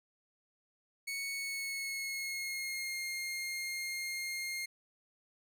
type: tone with pitch glide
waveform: sawtooth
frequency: 2217 to 2128 Hz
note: C#7 to C7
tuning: 0 to +29 cents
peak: -33 dBFS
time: 1.07-4.66 s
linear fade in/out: 10 ms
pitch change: -71 cents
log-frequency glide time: 1.32-2.98 s
effects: none